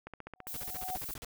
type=click train; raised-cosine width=0.5 ms; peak=-28 dBFS; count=7; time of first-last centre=0.07-0.47 s; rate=15 Hz
type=tone with exponential growth; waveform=sine; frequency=741 Hz; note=F#5; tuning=2 cents sharp; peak=-33 dBFS; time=0.36-0.96 s; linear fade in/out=0 ms; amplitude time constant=130 ms
type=noise; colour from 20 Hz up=violet; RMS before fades=-41 dBFS; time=0.47-1.14 s; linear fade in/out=2 ms
type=noise bursts; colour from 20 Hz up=pink; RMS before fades=-44 dBFS; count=11; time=0.54-1.247 s; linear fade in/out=0 ms; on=27 ms; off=41 ms
effects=none